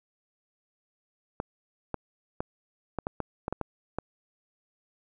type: clicks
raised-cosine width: 1 ms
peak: -16 dBFS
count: 10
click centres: 1.401 / 1.943 / 2.405 / 2.987 / 3.069 / 3.203 / 3.481 / 3.526 / 3.613 / 3.986 s
effects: none